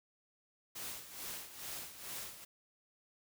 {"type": "noise with tremolo", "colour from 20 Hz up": "white", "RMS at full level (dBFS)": -43, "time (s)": [0.75, 2.45], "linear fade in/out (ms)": 10, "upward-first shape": "sine", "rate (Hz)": 2.3, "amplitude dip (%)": 70, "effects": []}